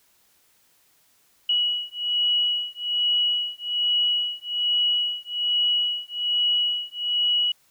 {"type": "beating tone pair", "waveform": "sine", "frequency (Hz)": [2923, 2924.2], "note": ["F#7", "F#7"], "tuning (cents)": [-22, -21], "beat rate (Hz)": 1.2, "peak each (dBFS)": -24, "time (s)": [1.49, 7.52], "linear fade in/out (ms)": 5, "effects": ["white hiss -62 dBFS RMS until 7.7 s"]}